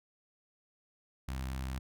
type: tone with notch filter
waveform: sawtooth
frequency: 65.41 Hz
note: C2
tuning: in tune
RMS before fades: -38 dBFS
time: 1.28-1.79 s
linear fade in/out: 5 ms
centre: 450 Hz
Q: 0.96
effects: none